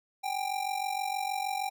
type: ring-modulated tone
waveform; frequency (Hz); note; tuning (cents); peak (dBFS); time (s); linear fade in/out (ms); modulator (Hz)
square; 790; G5; +13; -28; 0.23-1.7; 20; 23.2
effects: none